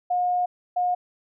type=tone pair in turn; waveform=sine; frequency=718 / 718 Hz; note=F5 / F5; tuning=+48 / +48 cents; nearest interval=unison; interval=0 cents; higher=neither; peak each=-20 dBFS; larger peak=neither; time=0.1-0.46 / 0.76-0.95 s; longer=first; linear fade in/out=10 ms; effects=none